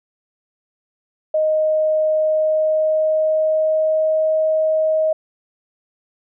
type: tone with pitch glide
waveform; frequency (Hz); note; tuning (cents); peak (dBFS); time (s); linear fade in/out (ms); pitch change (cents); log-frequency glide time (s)
sine; 622.3 to 629.2; D#5 to D#5; 0 to +19; -14; 1.34-5.13; 5; +19; 2.15-4.32
effects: none